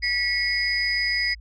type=tone cluster; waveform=sine; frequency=1949 / 2188 / 4965 Hz; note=B6 / C#7 / D#8; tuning=-23 / -23 / -5 cents; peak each=-25 dBFS; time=0.02-1.35 s; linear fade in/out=20 ms; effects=tanh soft clip ceiling -12 dBFS + added 55 Hz sine -40 dBFS peak until 1.4 s